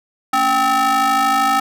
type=ring-modulated tone; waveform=square; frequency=253.4 Hz; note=B3; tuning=45 cents sharp; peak=-11 dBFS; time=0.33-1.6 s; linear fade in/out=5 ms; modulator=1040 Hz; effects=none